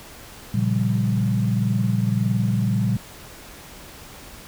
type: chord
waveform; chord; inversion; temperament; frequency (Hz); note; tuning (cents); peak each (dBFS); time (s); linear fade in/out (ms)
sine; G half-diminished seventh; first; equal; 116.54 / 138.59 / 174.61 / 196; Bb2 / Db3 / F3 / G3; 0 / 0 / 0 / 0; -21 / -27 / -27 / -23; 0.54-2.97; 5
effects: pink hiss -42 dBFS RMS until 4.47 s